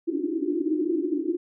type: band-pass noise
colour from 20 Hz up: white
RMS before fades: -26 dBFS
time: 0.07-1.37 s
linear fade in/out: 20 ms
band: 290 to 360 Hz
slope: 96 dB/octave
effects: none